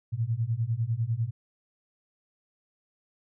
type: beating tone pair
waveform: sine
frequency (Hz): 110 / 120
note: A2 / B2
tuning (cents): 0 / -49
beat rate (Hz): 10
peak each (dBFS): -29 / -28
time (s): 0.12-1.31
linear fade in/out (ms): 20
effects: none